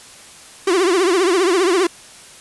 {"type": "tone with vibrato", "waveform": "45% pulse", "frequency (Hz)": 364, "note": "F#4", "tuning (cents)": -28, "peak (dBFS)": -13, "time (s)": [0.67, 1.87], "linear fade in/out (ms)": 5, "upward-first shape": "triangle", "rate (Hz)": 15, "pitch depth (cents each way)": 180, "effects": ["white hiss -41 dBFS RMS until 2.4 s", "resampled to 24000 Hz"]}